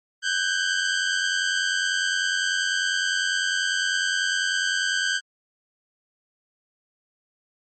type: tone pair together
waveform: sawtooth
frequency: 1514 / 1604 Hz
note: F#6 / G6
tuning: +39 / +39 cents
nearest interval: minor second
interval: 100 cents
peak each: -21 dBFS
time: 0.22-5.21 s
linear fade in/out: 50 ms
effects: MP3 32 kbps